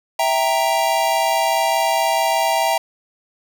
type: chord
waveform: square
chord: E diminished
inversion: none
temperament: equal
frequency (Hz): 659.3 / 784 / 932.3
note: E5 / G5 / Bb5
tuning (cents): 0 / 0 / 0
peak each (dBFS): -21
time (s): 0.19-2.78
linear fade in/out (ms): 5
effects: none